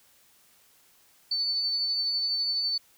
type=tone with tremolo; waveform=sine; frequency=4503 Hz; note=C#8; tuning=26 cents sharp; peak=-24 dBFS; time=1.31-2.78 s; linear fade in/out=5 ms; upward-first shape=sine; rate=12 Hz; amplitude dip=25%; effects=white hiss -61 dBFS RMS until 2.97 s